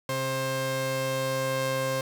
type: tone pair together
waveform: sawtooth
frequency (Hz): 132.58 / 530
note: C3 / C5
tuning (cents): +23 / +22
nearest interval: 2 octaves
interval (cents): 2399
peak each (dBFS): -28 / -24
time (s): 0.09-2.01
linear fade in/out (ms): 2
effects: none